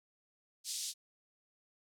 pink band-pass noise, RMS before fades -40 dBFS, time 0.64-0.94 s, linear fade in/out 50 ms, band 4000 to 9800 Hz, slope 24 dB/octave, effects none

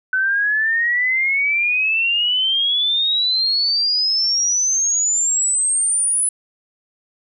sine exponential sweep, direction up, 1508 to 10130 Hz, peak -15 dBFS, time 0.13-6.29 s, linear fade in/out 2 ms, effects none

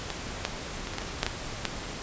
clicks, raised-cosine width 0.2 ms, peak -14 / -9 / -17 / -20 / -13 / -22 / -7 / -9 / -8 dBFS, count 9, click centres 0.103 / 0.451 / 0.872 / 0.936 / 0.984 / 1.018 / 1.231 / 1.265 / 1.653 s, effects pink hiss -37 dBFS RMS until 2.02 s + resampled to 16000 Hz

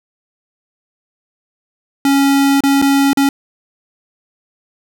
square tone with dropouts, 277.2 Hz, C#4, in tune, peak -10 dBFS, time 2.05-3.29 s, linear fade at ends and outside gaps 2 ms, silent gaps 2.606-2.636 / 2.817-2.823 / 3.132-3.172 s, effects none

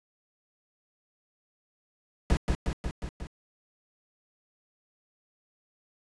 brown noise with echo, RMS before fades -23 dBFS, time 2.3-2.37 s, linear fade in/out 0 ms, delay 180 ms, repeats 5, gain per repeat -3 dB, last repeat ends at 3.27 s, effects resampled to 22050 Hz

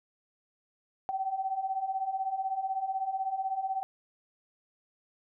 sine beating tone pair, 756 / 772 Hz, F#5 / G5, +37 / -27 cents, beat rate 16 Hz, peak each -35 / -31 dBFS, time 1.09-3.83 s, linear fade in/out 0 ms, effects none

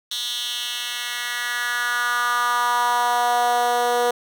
10% pulse tone with high-pass filter sweep, 242 Hz, B3, 35 cents flat, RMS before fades -22 dBFS, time 0.11-4.11 s, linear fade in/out 5 ms, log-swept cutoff 3700 to 510 Hz, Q 3.1, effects none

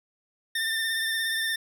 25% pulse tone with vibrato, 1800 Hz, A6, 39 cents sharp, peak -22 dBFS, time 0.55-1.56 s, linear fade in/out 5 ms, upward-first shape sine, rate 17 Hz, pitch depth 25 cents each way, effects none

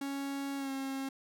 45% pulse tone with pitch glide, 277.2 to 269.6 Hz, C#4 to C#4, 0 to -48 cents, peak -35 dBFS, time 0.01-1.09 s, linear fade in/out 5 ms, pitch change -48 cents, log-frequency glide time 0.57-0.71 s, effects none

